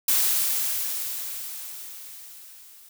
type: noise with level ramp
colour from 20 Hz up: blue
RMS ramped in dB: -20 to -50 dBFS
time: 0.08-2.89 s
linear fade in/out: 5 ms
effects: none